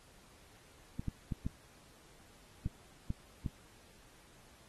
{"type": "clicks", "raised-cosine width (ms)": 5, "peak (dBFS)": -23, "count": 7, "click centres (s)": [0.995, 1.083, 1.322, 1.465, 2.661, 3.104, 3.462], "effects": ["pink hiss -62 dBFS RMS until 4.68 s", "AAC 32 kbps"]}